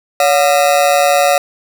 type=ring-modulated tone; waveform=40% pulse; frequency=644 Hz; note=E5; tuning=41 cents flat; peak=-5 dBFS; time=0.2-1.38 s; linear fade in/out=2 ms; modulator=75.8 Hz; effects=none